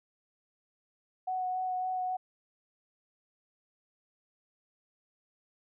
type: tone with vibrato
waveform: sine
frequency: 740 Hz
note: F#5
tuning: in tune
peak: -30 dBFS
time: 1.27-2.17 s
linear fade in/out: 10 ms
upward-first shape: sine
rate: 3.6 Hz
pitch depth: 12 cents each way
effects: none